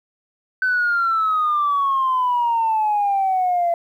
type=exponential sweep; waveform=sine; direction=down; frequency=1526 to 678 Hz; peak=-15 dBFS; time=0.62-3.74 s; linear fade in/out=2 ms; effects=tanh soft clip ceiling -12 dBFS + 9-bit